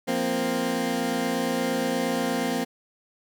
20% pulse chord, F suspended fourth, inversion none, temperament equal, 174.61 / 233.1 / 261.6 Hz, F3 / Bb3 / C4, 0 / 0 / 0 cents, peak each -28 / -23 / -22 dBFS, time 0.07-2.65 s, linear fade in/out 20 ms, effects none

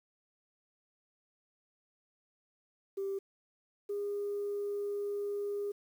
sine tone pair in turn, 392 / 407.2 Hz, G4 / G#4, 0 / -34 cents, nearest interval minor second, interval 66 cents, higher second, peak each -32 / -32 dBFS, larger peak neither, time 2.97-3.19 / 3.89-5.72 s, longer second, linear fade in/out 10 ms, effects tanh soft clip ceiling -29 dBFS + 10-bit

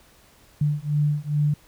sine beating tone pair, 146.83 / 149.23 Hz, D3 / D3, 0 / +28 cents, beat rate 2.4 Hz, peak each -23 dBFS, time 0.61-1.54 s, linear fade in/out 5 ms, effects pink hiss -55 dBFS RMS until 1.67 s

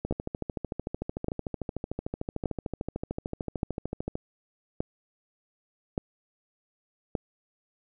two click trains, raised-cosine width 2 ms, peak -18 / -14 dBFS, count 56 / 7, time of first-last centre 0.05-4.154 / 0.11-7.152 s, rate 13.4 / 0.852 Hz, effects none

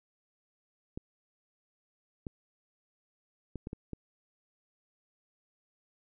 clicks, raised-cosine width 3 ms, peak -25 dBFS, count 6, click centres 0.975 / 2.268 / 3.557 / 3.671 / 3.731 / 3.933 s, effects none

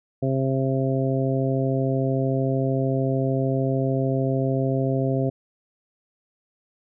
harmonic tone, 133.3 Hz, C3, 33 cents sharp, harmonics 1 / 2 / 3 / 4 / 5, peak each -23 / -26 / -28 / -29 / -30 dBFS, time 0.22-5.3 s, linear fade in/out 10 ms, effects none

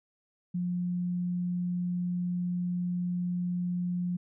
sine tone, 177.6 Hz, F3, 29 cents sharp, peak -28 dBFS, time 0.54-4.17 s, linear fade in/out 10 ms, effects none

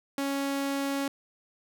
sawtooth tone, 277.2 Hz, C#4, in tune, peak -24 dBFS, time 0.18-1.08 s, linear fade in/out 2 ms, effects none

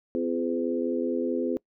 harmonic tone with a mistuned harmonic, 84.9 Hz, F2, 48 cents flat, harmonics 3 / 4 / 5 / 6, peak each -29 / -30 / -31 / -32 dBFS, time 0.15-1.57 s, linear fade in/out 0 ms, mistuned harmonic 5, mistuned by -24 cents, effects noise-tail reverb RT60 0.1 s tail -24 dB re dry

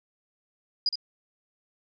sine tone with echo, 4902 Hz, D#8, 27 cents flat, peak -21 dBFS, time 0.86-0.89 s, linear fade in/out 2 ms, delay 66 ms, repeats 1, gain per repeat -7 dB, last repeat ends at 0.956 s, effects none

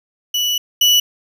35% pulse tone pair in turn, 2953 / 2953 Hz, F#7 / F#7, -4 / -4 cents, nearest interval unison, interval 0 cents, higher neither, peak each -14 / -8 dBFS, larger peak second, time 0.34-0.58 / 0.81-1 s, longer first, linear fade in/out 5 ms, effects none

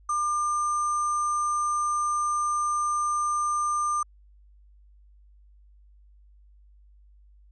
sine tone with sample-and-hold, 1200 Hz, D6, 37 cents sharp, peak -23 dBFS, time 0.09-4.03 s, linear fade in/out 5 ms, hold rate 7350 Hz, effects added 50 Hz sine -52 dBFS peak until 7.51 s + resampled to 22050 Hz

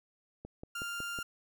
click train, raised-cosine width 2 ms, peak -30 dBFS, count 5, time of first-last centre 0.45-1.188 s, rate 5.42 Hz
30% pulse tone, 1396.9 Hz, F6, in tune, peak -34 dBFS, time 0.75-1.23 s, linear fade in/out 5 ms
effects none

